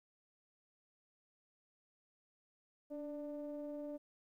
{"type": "ring-modulated tone", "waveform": "triangle", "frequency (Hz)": 150, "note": "D3", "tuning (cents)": 37, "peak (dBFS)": -37, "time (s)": [2.9, 3.98], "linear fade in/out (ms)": 20, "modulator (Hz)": 440, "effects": ["13-bit"]}